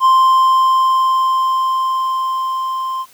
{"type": "tone with level ramp", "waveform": "triangle", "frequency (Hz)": 1046.5, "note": "C6", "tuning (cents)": 0, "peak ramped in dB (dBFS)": [-5, -17], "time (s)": [0, 3.06], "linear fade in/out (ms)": 50, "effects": ["white hiss -47 dBFS RMS until 3.13 s"]}